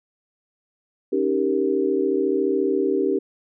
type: chord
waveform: sine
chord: Eb dominant seventh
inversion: third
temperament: equal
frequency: 277.2 / 311.1 / 392 / 466.2 Hz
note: Db4 / Eb4 / G4 / Bb4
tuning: 0 / 0 / 0 / 0 cents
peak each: -25 / -26 / -21 / -26 dBFS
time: 1.12-3.19 s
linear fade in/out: 10 ms
effects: none